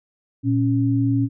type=tone pair together; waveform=sine; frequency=116.54 / 276.4 Hz; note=A#2 / C#4; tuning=0 / -5 cents; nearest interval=octave + minor third; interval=1495 cents; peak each=-19 dBFS; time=0.43-1.29 s; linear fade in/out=50 ms; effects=none